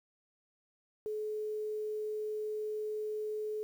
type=tone with quantisation; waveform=sine; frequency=427.2 Hz; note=G#4; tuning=49 cents sharp; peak=-34 dBFS; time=1.06-3.63 s; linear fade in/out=0 ms; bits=10; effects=none